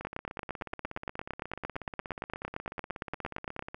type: two click trains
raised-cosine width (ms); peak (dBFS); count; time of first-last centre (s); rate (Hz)
0.5; -18 / -24; 32 / 63; 0.05-3.593 / 0.01-3.745; 8.75 / 16.6
effects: none